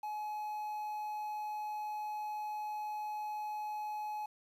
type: tone with quantisation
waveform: triangle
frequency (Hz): 847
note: G#5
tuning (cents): +34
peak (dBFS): -35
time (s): 0.03-4.26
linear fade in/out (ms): 5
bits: 10
effects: resampled to 32000 Hz